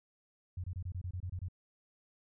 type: tone bursts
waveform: sine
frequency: 90.3 Hz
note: F#2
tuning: 42 cents flat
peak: -36 dBFS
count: 10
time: 0.57-1.485 s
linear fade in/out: 5 ms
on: 69 ms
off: 25 ms
effects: none